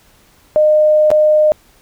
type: tone with dropouts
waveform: sine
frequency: 611 Hz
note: D#5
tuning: 32 cents flat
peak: -7 dBFS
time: 0.56-1.52 s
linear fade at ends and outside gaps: 0 ms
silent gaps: 1.104-1.115 s
effects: pink hiss -50 dBFS RMS until 1.81 s